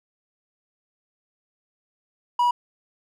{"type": "tone", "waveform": "triangle", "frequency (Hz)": 970, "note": "B5", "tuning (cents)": -31, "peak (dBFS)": -15, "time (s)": [2.39, 2.51], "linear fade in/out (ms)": 5, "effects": []}